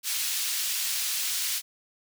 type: high-pass noise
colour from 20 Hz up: pink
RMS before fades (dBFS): -29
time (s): 0.03-1.62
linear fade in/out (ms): 50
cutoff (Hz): 3300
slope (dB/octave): 12
effects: none